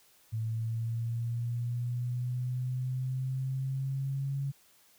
sine linear sweep, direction up, 111 to 139 Hz, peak -30 dBFS, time 0.32-4.52 s, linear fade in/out 20 ms, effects white hiss -63 dBFS RMS until 4.98 s

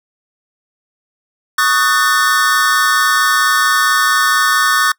square chord, D# half-diminished seventh, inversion third, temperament just, 1120.1 / 1244.5 / 1493.4 / 1792.1 Hz, C#6 / D#6 / F#6 / A6, +18 / 0 / +16 / +31 cents, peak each -17 dBFS, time 1.58-4.92 s, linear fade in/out 5 ms, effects noise-tail reverb RT60 0.1 s tail -25 dB re dry

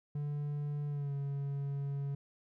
triangle tone with pitch glide, 146.1 to 140.15 Hz, D3 to C#3, -9 to +19 cents, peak -32 dBFS, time 0.15-2.15 s, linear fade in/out 5 ms, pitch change -72 cents, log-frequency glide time 0.88-1.13 s, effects none

